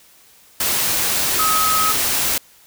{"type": "tone in noise", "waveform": "sine", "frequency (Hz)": 1272, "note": "D#6", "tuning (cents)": 38, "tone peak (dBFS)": -17, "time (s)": [1.39, 1.92], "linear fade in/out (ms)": 5, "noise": "white", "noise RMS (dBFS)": -19, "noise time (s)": [0.6, 2.38], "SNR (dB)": -1, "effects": ["white hiss -50 dBFS RMS until 2.66 s"]}